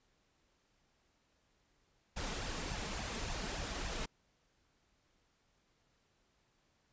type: noise with flanger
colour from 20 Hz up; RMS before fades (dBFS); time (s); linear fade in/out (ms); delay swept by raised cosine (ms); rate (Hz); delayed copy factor
pink; -40; 2.16-4.06; 10; 1.1 to 4.7; 3.5; +0.65
effects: pink hiss -75 dBFS RMS until 6.92 s + resampled to 16000 Hz